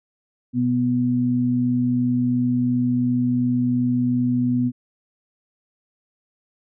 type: tone pair together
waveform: sine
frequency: 124.09 / 246.9 Hz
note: B2 / B3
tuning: +9 / 0 cents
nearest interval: octave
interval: 1191 cents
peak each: -24 / -18 dBFS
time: 0.53-4.72 s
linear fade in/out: 50 ms
effects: none